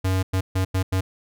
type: tone bursts at uneven times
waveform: square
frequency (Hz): 94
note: F#2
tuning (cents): +28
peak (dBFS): -20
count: 5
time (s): 0.04-0.23 / 0.33-0.41 / 0.55-0.65 / 0.74-0.83 / 0.92-1.01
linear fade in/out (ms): 10
effects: none